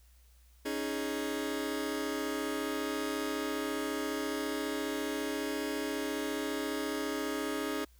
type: chord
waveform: sawtooth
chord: C# suspended second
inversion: none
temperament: just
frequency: 277.2 / 311.8 / 415.8 Hz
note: C#4 / D#4 / G#4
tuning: 0 / +4 / +2 cents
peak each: -33 dBFS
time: 0.65-7.85 s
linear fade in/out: 10 ms
effects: added 60 Hz sine -58 dBFS peak until 7.99 s + white hiss -68 dBFS RMS until 7.99 s